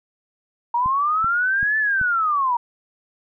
sine linear two-way sweep, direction up then down, 932.3 to 1760 to 932.3 Hz, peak -17 dBFS, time 0.74-2.57 s, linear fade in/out 5 ms, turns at 1.78 s
click train, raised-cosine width 5 ms, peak -21 dBFS, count 4, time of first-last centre 0.86-2.014 s, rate 2.6 Hz
effects none

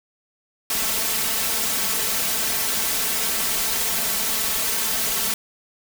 white noise with comb filter, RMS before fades -23 dBFS, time 0.7-5.34 s, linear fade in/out 2 ms, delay 4.5 ms, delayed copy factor +0.85, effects none

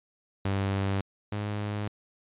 sawtooth tone pair in turn, 98 / 103.83 Hz, G2 / G#2, 0 / 0 cents, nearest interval minor second, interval 100 cents, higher second, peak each -22 / -26 dBFS, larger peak first, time 0.45-1.01 / 1.32-1.88 s, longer neither, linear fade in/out 5 ms, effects resampled to 8000 Hz

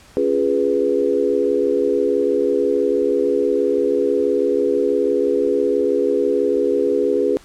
sine chord, C# dominant seventh, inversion none, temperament equal, 277.2 / 349.2 / 415.3 / 493.9 Hz, C#4 / E#4 / G#4 / B4, 0 / 0 / 0 / 0 cents, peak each -23 / -23 / -18 / -20 dBFS, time 0.17-7.37 s, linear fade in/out 0 ms, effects pink hiss -47 dBFS RMS until 7.44 s + low-pass 10000 Hz 12 dB/octave

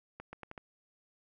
accelerating click train, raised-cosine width 0.5 ms, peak -29 dBFS, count 5, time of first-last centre 0.2-0.578 s, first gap 130 ms, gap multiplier 0.79, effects none

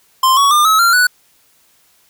square tone with pitch steps, 1046.5 / 1121.6 / 1202.1 / 1288.4 / 1380.9 / 1480 Hz, C6 / C#6 / D6 / E6 / F6 / F#6, 0 / +20 / +40 / -40 / -20 / 0 cents, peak -9 dBFS, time 0.23-1.07 s, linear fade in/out 5 ms, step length 140 ms, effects white hiss -54 dBFS RMS until 2.09 s

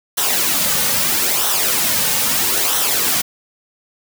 white noise with flanger, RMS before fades -17 dBFS, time 0.17-3.22 s, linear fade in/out 10 ms, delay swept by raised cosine 0.42 to 3.02 ms, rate 0.77 Hz, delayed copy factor -0.6, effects none

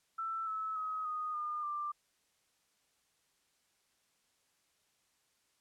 sine tone with pitch steps, 1330 / 1299.6 / 1269.9 / 1240.9 / 1212.6 / 1184.9 Hz, E6 / E6 / D#6 / D#6 / D#6 / D6, +15 / -25 / +35 / -5 / -45 / +15 cents, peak -35 dBFS, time 0.18-1.92 s, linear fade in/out 10 ms, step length 290 ms, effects white hiss -75 dBFS RMS until 5.6 s + low-pass 10000 Hz 12 dB/octave

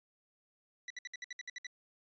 sawtooth tone bursts, 1966 Hz, B6, 8 cents flat, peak -37 dBFS, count 10, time 0.88-1.668 s, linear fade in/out 2 ms, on 23 ms, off 62 ms, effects resampled to 16000 Hz

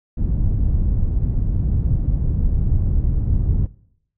pink low-pass noise, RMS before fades -18 dBFS, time 0.17-3.67 s, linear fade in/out 10 ms, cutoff 120 Hz, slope 12 dB/octave, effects noise-tail reverb RT60 0.7 s tail -21 dB re dry

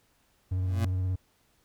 triangle tone with vibrato, 92.5 Hz, F#2, in tune, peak -24 dBFS, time 0.51-1.16 s, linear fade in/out 10 ms, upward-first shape sine, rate 17 Hz, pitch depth 25 cents each way
25% pulse tone with exponential growth, 114.2 Hz, A#2, 35 cents flat, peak -23 dBFS, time 0.58-0.85 s, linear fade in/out 5 ms, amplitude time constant 58 ms
effects pink hiss -68 dBFS RMS until 1.64 s

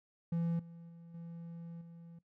triangle tone with level steps, 168.3 Hz, E3, 36 cents sharp, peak -29 / -47 / -49 / -42 / -48 dBFS, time 0.32-2.19 s, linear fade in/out 5 ms, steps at 0.59 / 0.89 / 1.14 / 1.81 s, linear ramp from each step 5 ms, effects noise-tail reverb RT60 0.1 s tail -17 dB re dry

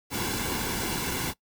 pink noise with comb filter, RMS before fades -30 dBFS, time 0.1-1.34 s, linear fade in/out 50 ms, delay 1.6 ms, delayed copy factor -0.65, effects noise-tail reverb RT60 0.1 s tail -20 dB re dry

